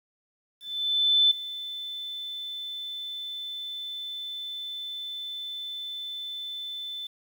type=tone with ADSR envelope; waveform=sine; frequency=3520 Hz; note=A7; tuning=in tune; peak=-16 dBFS; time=0.6-7.07 s; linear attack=710 ms; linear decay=6 ms; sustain=-17 dB; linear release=5 ms; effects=9-bit